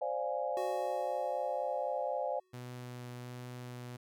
sine chord, D half-diminished seventh, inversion third, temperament equal, 523.3 / 587.3 / 698.5 / 830.6 Hz, C5 / D5 / F5 / Ab5, 0 / 0 / 0 / 0 cents, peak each -37 / -37 / -39 / -39 dBFS, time 0.01-2.4 s, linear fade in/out 10 ms
square tone with exponential decay, 370 Hz, F#4, in tune, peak -39 dBFS, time 0.57-2.83 s, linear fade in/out 1 ms, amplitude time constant 490 ms
sawtooth tone with vibrato, 123.47 Hz, B2, in tune, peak -39 dBFS, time 2.53-3.97 s, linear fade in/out 10 ms, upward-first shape triangle, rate 1.3 Hz, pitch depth 10 cents each way
effects none

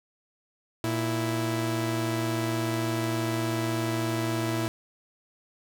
sawtooth tone pair together, 116.53 / 329.6 Hz, A#2 / E4, 0 / 0 cents, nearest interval octave + tritone, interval 1800 cents, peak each -25 dBFS, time 0.84-4.68 s, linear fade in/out 0 ms, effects none

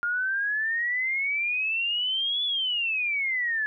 sine exponential two-way sweep, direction up then down, 1407 to 3460 to 1698 Hz, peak -24 dBFS, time 0.03-3.66 s, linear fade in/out 0 ms, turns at 2.44 s, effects none

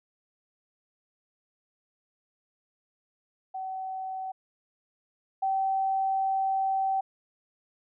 sine tone pair in turn, 759 / 771.4 Hz, F#5 / G5, +44 / -28 cents, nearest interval unison, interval 28 cents, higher second, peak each -32 / -24 dBFS, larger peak second, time 3.54-4.32 / 5.42-7.01 s, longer second, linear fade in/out 10 ms, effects none

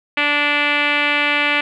5% pulse tone with low-pass filter, 291.8 Hz, D4, 11 cents flat, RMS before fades -17 dBFS, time 0.17-1.61 s, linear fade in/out 5 ms, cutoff 2500 Hz, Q 2.9, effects none

